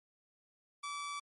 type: tone with amplitude modulation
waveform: sawtooth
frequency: 1154 Hz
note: D6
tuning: 31 cents flat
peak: -34 dBFS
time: 0.83-1.2 s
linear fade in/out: 10 ms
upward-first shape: sine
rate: 163 Hz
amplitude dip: 25%
effects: MP3 48 kbps